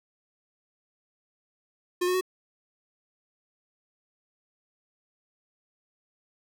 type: tone with pitch steps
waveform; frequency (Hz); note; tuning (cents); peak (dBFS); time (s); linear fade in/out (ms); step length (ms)
square; 357.2 / 364.3 / 371.5; F4 / F#4 / F#4; +39 / -27 / +7; -24; 2.01-2.211; 10; 67
effects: none